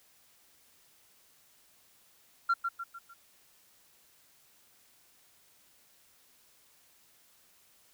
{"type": "tone with echo", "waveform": "sine", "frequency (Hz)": 1374, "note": "F6", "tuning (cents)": -29, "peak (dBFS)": -21, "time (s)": [2.49, 2.54], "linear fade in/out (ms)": 10, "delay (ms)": 150, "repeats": 4, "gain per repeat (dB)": -7, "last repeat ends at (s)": 3.14, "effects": ["tanh soft clip ceiling -22 dBFS", "white hiss -64 dBFS RMS until 7.93 s"]}